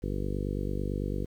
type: harmonic tone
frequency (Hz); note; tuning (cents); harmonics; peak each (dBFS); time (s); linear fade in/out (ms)
49; G1; 0; 1 / 2 / 3 / 4 / 5 / 6 / 7 / 8 / 9 / 10; -33 / -36 / -38 / -39 / -40 / -41 / -41 / -42 / -43 / -43; 0.02-1.26; 20
effects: 10-bit